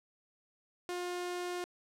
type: tone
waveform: sawtooth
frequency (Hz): 355.8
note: F4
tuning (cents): +32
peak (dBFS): -32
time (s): 0.89-1.64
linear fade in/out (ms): 0
effects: low-pass 11000 Hz 12 dB/octave